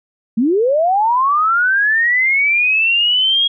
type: linear sweep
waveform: sine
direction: up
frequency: 207.7 to 3305 Hz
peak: -11 dBFS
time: 0.37-3.48 s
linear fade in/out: 10 ms
effects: none